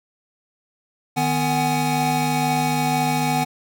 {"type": "tone cluster", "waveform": "square", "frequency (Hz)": [152.6, 250.4, 749, 833], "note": ["D#3", "B3", "F#5", "G#5"], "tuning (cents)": [-33, 24, 21, 5], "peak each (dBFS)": -25, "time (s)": [1.16, 3.45], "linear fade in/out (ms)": 20, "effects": []}